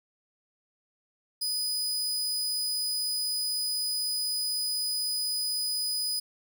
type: tone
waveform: sawtooth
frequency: 4978 Hz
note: D#8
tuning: in tune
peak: -25 dBFS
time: 1.41-6.2 s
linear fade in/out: 10 ms
effects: none